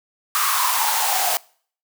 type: noise with high-pass filter sweep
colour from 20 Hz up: white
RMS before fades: -20 dBFS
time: 0.35-1.37 s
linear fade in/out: 0 ms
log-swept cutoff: 1200 to 690 Hz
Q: 7.4
effects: noise-tail reverb RT60 0.5 s tail -24 dB re dry